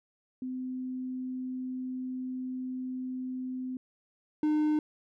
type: tone pair in turn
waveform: sine / triangle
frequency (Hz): 256 / 304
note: C4 / D#4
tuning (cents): -38 / -40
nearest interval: minor third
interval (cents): 298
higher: second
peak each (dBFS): -33 / -22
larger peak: second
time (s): 0.42-3.77 / 4.43-4.79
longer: first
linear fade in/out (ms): 2
effects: none